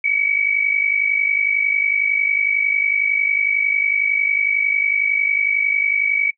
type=tone pair together; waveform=sine; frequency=2233 / 2284 Hz; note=C#7 / D7; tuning=+12 / -49 cents; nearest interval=unison; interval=39 cents; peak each=-20 / -17 dBFS; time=0.04-6.31 s; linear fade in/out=5 ms; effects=noise-tail reverb RT60 0.1 s tail -21 dB re dry